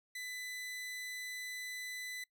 sawtooth tone, 2000 Hz, B6, 21 cents sharp, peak -38 dBFS, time 0.15-2.24 s, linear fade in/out 5 ms, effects noise-tail reverb RT60 0.1 s tail -21 dB re dry

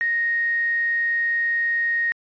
sine tone with quantisation, 1864.7 Hz, A#6, in tune, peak -19 dBFS, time 0.01-2.12 s, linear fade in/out 0 ms, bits 7, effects resampled to 11025 Hz

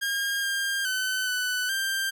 sawtooth tone with pitch steps, 1617 / 1603 / 1518 / 1496 / 1580 Hz, G#6 / G6 / F#6 / F#6 / G6, -47 / +38 / +44 / +19 / +13 cents, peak -22 dBFS, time 0.01-2.11 s, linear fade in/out 20 ms, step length 420 ms, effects none

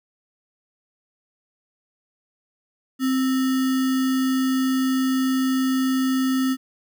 sine tone with sample-and-hold, 261.6 Hz, C4, in tune, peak -18 dBFS, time 2.99-6.57 s, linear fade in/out 50 ms, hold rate 1575 Hz, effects none

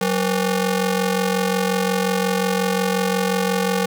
sawtooth ring-modulated tone, 329.6 Hz, E4, in tune, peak -11 dBFS, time 0.01-3.86 s, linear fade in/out 5 ms, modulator 142 Hz, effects none

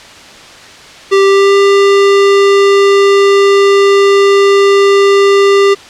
square tone with pitch glide, 392 to 397.5 Hz, G4 to G4, 0 to +24 cents, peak -5 dBFS, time 1.11-5.75 s, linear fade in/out 20 ms, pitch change +24 cents, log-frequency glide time 1.25-1.55 s, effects white hiss -33 dBFS RMS until 5.89 s + low-pass 5000 Hz 12 dB/octave

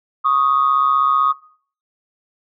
sine tone pair together, 1108.7 / 1244.5 Hz, C#6 / D#6, 0 / 0 cents, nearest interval major second, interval 200 cents, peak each -16 / -14 dBFS, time 0.24-1.33 s, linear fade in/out 20 ms, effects noise-tail reverb RT60 0.5 s tail -20 dB re dry + tanh soft clip ceiling -6 dBFS

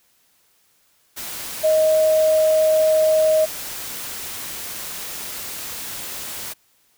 sine tone in noise, 627 Hz, D#5, 13 cents sharp, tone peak -13 dBFS, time 1.63-3.46 s, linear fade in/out 20 ms, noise white, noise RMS -31 dBFS, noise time 1.16-6.54 s, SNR +15 dB, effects white hiss -61 dBFS RMS until 6.97 s

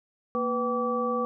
sine tone cluster, 233.6 / 494.6 / 771 / 1154 Hz, A#3 / B4 / G5 / D6, +4 / +3 / -29 / -31 cents, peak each -31 / -28 / -37 / -29 dBFS, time 0.35-1.25 s, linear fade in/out 0 ms, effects none

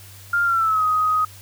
sine tone with pitch glide, 1400 to 1254.5 Hz, F6 to D#6, +4 to +14 cents, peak -16 dBFS, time 0.33-1.25 s, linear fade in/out 5 ms, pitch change -190 cents, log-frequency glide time 0.44-0.84 s, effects added 97 Hz sine -43 dBFS peak until 1.41 s + white hiss -45 dBFS RMS until 1.41 s

